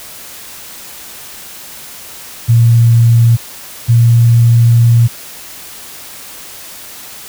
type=tone pair in turn; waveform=sine; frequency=116.54 / 117.28 Hz; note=A#2 / A#2; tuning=0 / +11 cents; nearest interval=unison; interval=11 cents; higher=second; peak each=-4 dBFS; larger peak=neither; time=2.48-3.37 / 3.88-5.08 s; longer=second; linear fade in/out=20 ms; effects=white hiss -31 dBFS RMS until 7.28 s